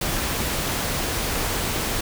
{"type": "noise", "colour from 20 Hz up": "pink", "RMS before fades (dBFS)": -25, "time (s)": [0.01, 2.01], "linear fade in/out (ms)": 5, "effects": []}